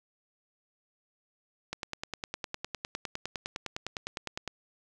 click train, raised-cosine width 0.2 ms, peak -17 dBFS, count 28, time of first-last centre 1.73-4.477 s, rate 9.83 Hz, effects none

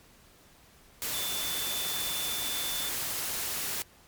sine tone in noise, 3520 Hz, A7, in tune, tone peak -35 dBFS, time 1.14-2.89 s, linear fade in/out 0 ms, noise white, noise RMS -33 dBFS, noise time 1.02-3.82 s, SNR -5 dB, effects pink hiss -58 dBFS RMS until 4.07 s + MP3 96 kbps

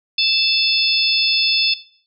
harmonic tone with a mistuned harmonic, 880 Hz, A5, in tune, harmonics 3 / 4 / 5 / 6, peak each -21 / -18 / -20 / -20 dBFS, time 0.18-1.74 s, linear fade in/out 5 ms, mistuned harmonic 6, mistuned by -49 cents, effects noise-tail reverb RT60 0.5 s tail -17 dB re dry

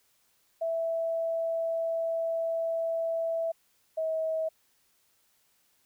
sine tone pair in turn, 659.3 / 640.5 Hz, E5 / E5, 0 / -50 cents, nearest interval minor second, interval 50 cents, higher first, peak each -27 dBFS, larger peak neither, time 0.61-3.52 / 3.97-4.49 s, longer first, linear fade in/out 10 ms, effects white hiss -69 dBFS RMS until 5.85 s

